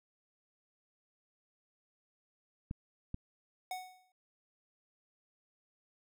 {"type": "clicks", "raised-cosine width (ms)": 5, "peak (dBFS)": -26, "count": 2, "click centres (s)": [2.711, 3.144]}
{"type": "tone with exponential decay", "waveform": "square", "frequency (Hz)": 740, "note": "F#5", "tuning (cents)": 0, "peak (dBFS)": -36, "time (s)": [3.71, 4.12], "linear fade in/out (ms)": 2, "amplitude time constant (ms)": 87}
{"effects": []}